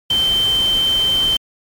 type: tone in noise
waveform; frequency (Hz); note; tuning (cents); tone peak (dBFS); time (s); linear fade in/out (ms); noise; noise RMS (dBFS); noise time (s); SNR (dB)
sine; 3108; G7; -16; -13; 0.1-1.37; 5; pink; -28; 0.1-1.37; +12
effects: MP3 96 kbps